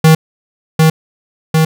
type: tone with echo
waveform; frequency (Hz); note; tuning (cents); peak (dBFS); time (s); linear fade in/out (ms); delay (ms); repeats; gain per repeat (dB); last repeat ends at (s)
square; 158.8; D#3; +36; -4; 0.04-0.15; 5; 750; 2; -2; 1.65
effects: none